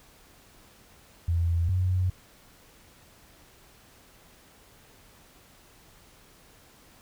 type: tone pair in turn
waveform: sine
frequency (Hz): 84.7 / 91.74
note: E2 / F#2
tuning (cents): +48 / -14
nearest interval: minor second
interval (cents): 138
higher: second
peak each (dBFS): -22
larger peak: neither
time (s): 1.28-1.69 / 1.69-2.1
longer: neither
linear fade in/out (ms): 5
effects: pink hiss -56 dBFS RMS until 7.01 s